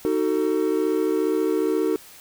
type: chord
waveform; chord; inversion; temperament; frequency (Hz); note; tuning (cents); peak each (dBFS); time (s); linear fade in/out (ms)
triangle; D# diminished; none; just; 311.1 / 373.4 / 448; D#4 / F#4 / A4; 0 / +16 / +31; -22; 0.05-1.96; 0
effects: white hiss -46 dBFS RMS until 2.2 s